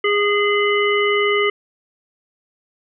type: harmonic tone with a mistuned harmonic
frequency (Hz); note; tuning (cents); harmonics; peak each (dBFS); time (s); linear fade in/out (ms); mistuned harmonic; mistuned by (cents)
411; G#4; -18; 1 / 3 / 5 / 7; -17 / -22 / -20 / -25; 0.04-1.5; 5; 7; +54
effects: none